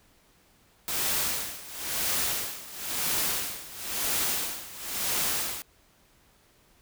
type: noise with tremolo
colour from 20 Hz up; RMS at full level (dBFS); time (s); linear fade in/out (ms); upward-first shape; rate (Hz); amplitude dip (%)
white; -27; 0.88-5.62; 0; sine; 0.98; 85
effects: pink hiss -62 dBFS RMS until 6.81 s